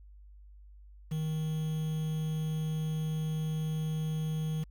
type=tone with quantisation; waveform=triangle; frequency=156.8 Hz; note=D#3; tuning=14 cents sharp; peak=-28 dBFS; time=1.11-4.64 s; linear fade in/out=10 ms; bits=8; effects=added 50 Hz sine -50 dBFS peak until 4.7 s